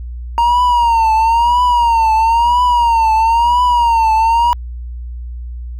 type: tone with vibrato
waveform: triangle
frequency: 932.3 Hz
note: A#5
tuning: in tune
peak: -7 dBFS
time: 0.38-4.53 s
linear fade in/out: 0 ms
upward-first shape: triangle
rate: 1 Hz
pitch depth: 110 cents each way
effects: added 60 Hz sine -23 dBFS peak until 5.79 s